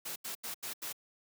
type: noise bursts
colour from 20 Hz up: white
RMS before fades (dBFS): -40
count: 5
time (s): 0.05-0.928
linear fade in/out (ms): 10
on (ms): 110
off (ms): 82
effects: high-pass 150 Hz 12 dB/octave